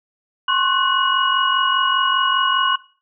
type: tone cluster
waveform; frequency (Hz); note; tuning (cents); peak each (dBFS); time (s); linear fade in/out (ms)
sine; 1052 / 1097 / 1490 / 2903; C6 / C#6 / F#6 / F#7; +9 / -18 / +12 / -34; -21; 0.48-2.76; 5
effects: noise-tail reverb RT60 0.4 s tail -20 dB re dry